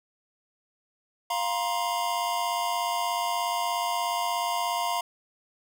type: chord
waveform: square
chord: F suspended fourth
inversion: none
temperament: equal with one note detuned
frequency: 698.5 / 949.7 / 1046.5 Hz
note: F5 / Bb5 / C6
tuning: 0 / +32 / 0 cents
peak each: -31 / -30 / -33 dBFS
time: 1.3-5.01 s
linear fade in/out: 5 ms
effects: none